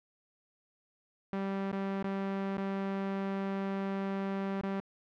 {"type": "tone with dropouts", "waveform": "sawtooth", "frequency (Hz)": 195.2, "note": "G3", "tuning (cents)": -7, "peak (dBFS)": -28, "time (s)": [1.33, 4.8], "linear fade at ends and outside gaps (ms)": 0, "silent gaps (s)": [[1.716, 1.728], [2.027, 2.043], [2.571, 2.58], [4.611, 4.634]], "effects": ["low-pass 2000 Hz 12 dB/octave"]}